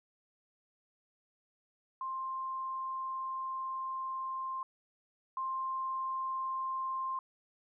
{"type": "tone pair in turn", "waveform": "sine", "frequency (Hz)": [1053, 1053], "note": ["C6", "C6"], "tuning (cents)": [11, 11], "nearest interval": "unison", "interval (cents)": 0, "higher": "neither", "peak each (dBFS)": [-35, -33], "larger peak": "second", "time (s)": [[2.01, 4.63], [5.37, 7.19]], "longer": "first", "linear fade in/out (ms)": 2, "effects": []}